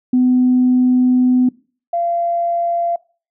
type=tone pair in turn; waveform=sine; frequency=251.8 / 686.7 Hz; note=B3 / F5; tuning=+34 / -29 cents; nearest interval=octave + perfect fourth; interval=1737 cents; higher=second; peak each=-9 / -15 dBFS; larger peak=first; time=0.13-1.49 / 1.93-2.96 s; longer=first; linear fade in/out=5 ms; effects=noise-tail reverb RT60 0.4 s tail -23 dB re dry + tanh soft clip ceiling -5 dBFS